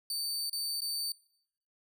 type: tone with dropouts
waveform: sawtooth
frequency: 4574 Hz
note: D8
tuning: 47 cents flat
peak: -30 dBFS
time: 0.1-1.12 s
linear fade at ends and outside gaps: 2 ms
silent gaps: 0.497-0.529 / 0.806-0.818 s
effects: noise-tail reverb RT60 0.7 s tail -21 dB re dry